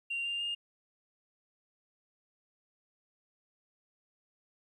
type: tone with pitch steps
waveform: sine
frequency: 2769 / 2796 / 2824 Hz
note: F7 / F7 / F7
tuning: -15 / +1 / +19 cents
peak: -31 dBFS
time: 0.1-0.55 s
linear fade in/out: 10 ms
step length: 150 ms
effects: tanh soft clip ceiling -29 dBFS + 12-bit